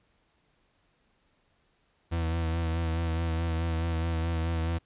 40% pulse tone with vibrato, 82.41 Hz, E2, in tune, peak -26 dBFS, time 2.11-4.79 s, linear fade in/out 20 ms, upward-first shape sine, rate 4.7 Hz, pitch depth 34 cents each way, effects pink hiss -70 dBFS RMS until 4.85 s + resampled to 8000 Hz

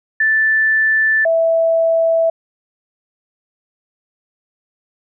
sine tone pair in turn, 1760 / 657.7 Hz, A6 / E5, 0 / -4 cents, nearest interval octave + perfect fourth, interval 1704 cents, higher first, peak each -11 dBFS, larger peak neither, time 0.2-1.25 / 1.25-2.3 s, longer neither, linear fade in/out 5 ms, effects none

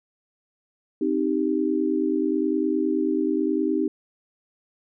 sine chord, C minor, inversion none, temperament equal, 261.6 / 311.1 / 392 Hz, C4 / Eb4 / G4, 0 / 0 / 0 cents, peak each -26 / -23 / -26 dBFS, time 1.01-3.88 s, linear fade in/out 5 ms, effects none

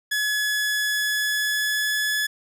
sawtooth tone with pitch glide, 1700 to 1709.8 Hz, G#6 to G#6, +40 to +50 cents, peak -18 dBFS, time 0.11-2.27 s, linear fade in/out 10 ms, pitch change +10 cents, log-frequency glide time 0.89-2.02 s, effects none

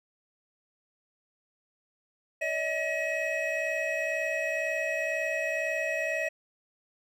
triangle tone cluster, 577 / 639 / 1908 / 2548 Hz, D5 / D#5 / A#6 / D#7, -31 / +46 / +40 / +41 cents, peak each -33 / -30 / -31 / -32 dBFS, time 2.41-6.29 s, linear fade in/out 10 ms, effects tanh soft clip ceiling -16 dBFS

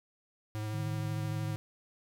square tone with vibrato, 107.3 Hz, A2, 43 cents flat, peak -35 dBFS, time 0.55-1.56 s, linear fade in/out 0 ms, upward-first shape sine, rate 13 Hz, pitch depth 17 cents each way
sine tone with tremolo, 151.8 Hz, D#3, 42 cents flat, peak -34 dBFS, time 0.73-1.56 s, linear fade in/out 20 ms, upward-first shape sine, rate 16 Hz, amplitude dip 30%
effects none

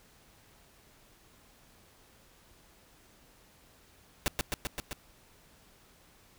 pink noise with echo, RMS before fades -28 dBFS, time 4.26-4.28 s, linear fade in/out 0 ms, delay 130 ms, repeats 5, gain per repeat -2 dB, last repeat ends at 4.93 s, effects pink hiss -61 dBFS RMS until 6.38 s

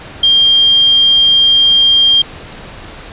sine tone, 3200 Hz, G7, 35 cents sharp, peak -5 dBFS, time 0.23-2.22 s, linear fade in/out 5 ms, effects pink hiss -31 dBFS RMS until 3.12 s + resampled to 8000 Hz

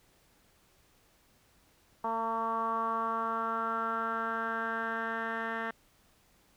10% pulse tone with low-pass filter sweep, 226.4 Hz, A3, 50 cents sharp, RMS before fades -33 dBFS, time 2.04-5.71 s, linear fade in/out 5 ms, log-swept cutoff 1000 to 1900 Hz, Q 5.5, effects pink hiss -66 dBFS RMS until 6.56 s

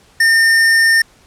square tone, 1814 Hz, A#6, 48 cents flat, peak -9 dBFS, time 0.2-1.02 s, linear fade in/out 5 ms, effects pink hiss -49 dBFS RMS until 1.26 s + low-pass 10000 Hz 12 dB/octave

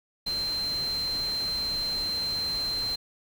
sine tone in noise, 4124 Hz, C8, 26 cents flat, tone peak -27 dBFS, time 0.26-2.96 s, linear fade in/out 10 ms, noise pink, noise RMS -40 dBFS, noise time 0.26-2.96 s, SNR +10 dB, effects none

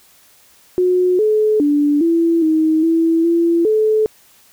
sine tone with pitch steps, 363.3 / 429.2 / 291.7 / 333.8 / 315.6 / 328.6 / 337.6 / 433.2 Hz, F#4 / A4 / D4 / E4 / D#4 / E4 / E4 / A4, -32 / -43 / -12 / +22 / +25 / -5 / +41 / -27 cents, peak -11 dBFS, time 0.78-4.06 s, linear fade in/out 0 ms, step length 410 ms, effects white hiss -50 dBFS RMS until 4.52 s

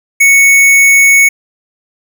square tone, 2217 Hz, C#7, in tune, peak -4 dBFS, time 0.2-1.29 s, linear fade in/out 10 ms, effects none

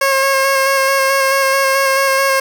15% pulse tone with vibrato, 541 Hz, C#5, 42 cents flat, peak -5 dBFS, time 0.01-2.4 s, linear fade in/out 5 ms, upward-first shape square, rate 4.6 Hz, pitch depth 15 cents each way, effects none

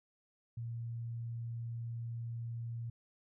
sine tone, 116.6 Hz, A#2, 1 cent sharp, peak -38 dBFS, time 0.57-2.9 s, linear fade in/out 5 ms, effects none

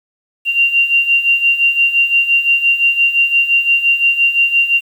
sine beating tone pair, 2766 / 2771.8 Hz, F7 / F7, -17 / -14 cents, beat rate 5.8 Hz, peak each -16 / -11 dBFS, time 0.45-4.81 s, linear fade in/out 50 ms, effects 7-bit

